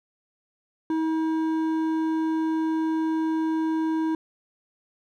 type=tone with hard clipping; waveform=sine; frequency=319.5 Hz; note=D#4; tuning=46 cents sharp; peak=-24 dBFS; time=0.9-4.15 s; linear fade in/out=2 ms; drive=8 dB; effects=none